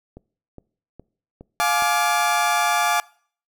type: click train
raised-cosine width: 2 ms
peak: -26 dBFS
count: 5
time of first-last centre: 0.17-1.823 s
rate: 2.42 Hz
type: chord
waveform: 30% pulse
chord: D diminished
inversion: first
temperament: just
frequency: 704.8 / 845.8 / 1174.7 Hz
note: F5 / Ab5 / D6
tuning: +16 / +31 / 0 cents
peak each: -20 dBFS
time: 1.6-3 s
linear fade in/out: 0 ms
effects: noise-tail reverb RT60 0.5 s tail -23 dB re dry